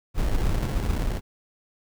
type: noise with sample-and-hold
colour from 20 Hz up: brown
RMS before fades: -24 dBFS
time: 0.14-1.21 s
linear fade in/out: 50 ms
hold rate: 1225 Hz
effects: none